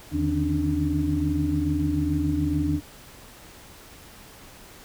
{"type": "tone cluster", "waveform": "sine", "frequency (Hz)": [80.2, 148.3, 155.2, 274, 296.4], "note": ["E2", "D3", "D#3", "C#4", "D4"], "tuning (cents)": [-47, 17, -4, -20, 16], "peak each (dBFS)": [-27, -32, -31, -32, -24], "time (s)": [0.11, 2.81], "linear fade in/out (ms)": 50, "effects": ["pink hiss -47 dBFS RMS until 4.84 s"]}